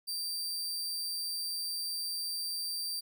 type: tone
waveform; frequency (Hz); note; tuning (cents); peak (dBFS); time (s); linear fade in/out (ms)
sawtooth; 4683; D8; -6; -31; 0.07-3.01; 20
effects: none